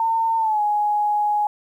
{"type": "tone with pitch glide", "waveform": "sine", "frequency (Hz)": [905, 834.7], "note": ["A5", "G#5"], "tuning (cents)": [48, 9], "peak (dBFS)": -17, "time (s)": [0, 1.47], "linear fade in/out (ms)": 2, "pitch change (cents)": -139, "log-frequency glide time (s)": [0.38, 0.61], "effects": ["9-bit"]}